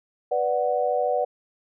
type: chord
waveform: sine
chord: B minor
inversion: none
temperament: equal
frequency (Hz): 493.9 / 587.3 / 740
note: B4 / D5 / F#5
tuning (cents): 0 / 0 / 0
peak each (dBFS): -25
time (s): 0.31-1.25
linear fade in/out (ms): 10
effects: none